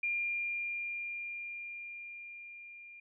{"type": "tone with level ramp", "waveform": "sine", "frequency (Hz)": 2400, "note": "D7", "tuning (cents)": 37, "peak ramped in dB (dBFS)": [-30, -49], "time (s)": [0.03, 3], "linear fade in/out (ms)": 5, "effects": []}